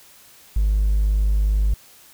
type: tone with hard clipping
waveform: triangle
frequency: 51.3 Hz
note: G#1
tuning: 21 cents flat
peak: -15 dBFS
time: 0.56-1.74 s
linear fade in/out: 5 ms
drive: 2 dB
effects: white hiss -49 dBFS RMS until 2.13 s